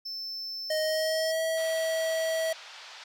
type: tone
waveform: triangle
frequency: 5300 Hz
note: E8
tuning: 9 cents sharp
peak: -33 dBFS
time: 0.05-1.32 s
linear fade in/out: 10 ms
type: tone with pitch glide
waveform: square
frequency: 622.3 to 646.9 Hz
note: D#5 to E5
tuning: 0 to -33 cents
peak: -27 dBFS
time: 0.7-2.53 s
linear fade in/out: 5 ms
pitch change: +67 cents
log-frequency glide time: 0.8-1.42 s
type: band-pass noise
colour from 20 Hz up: white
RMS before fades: -47 dBFS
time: 1.57-3.04 s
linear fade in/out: 5 ms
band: 650 to 4900 Hz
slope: 24 dB/octave
effects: none